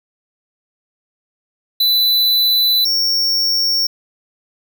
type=tone pair in turn; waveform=square; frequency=3992 / 5498 Hz; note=B7 / F8; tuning=+18 / -28 cents; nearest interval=tritone; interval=554 cents; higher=second; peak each=-12 / -14 dBFS; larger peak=first; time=1.8-2.85 / 2.85-3.87 s; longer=first; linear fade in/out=5 ms; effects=none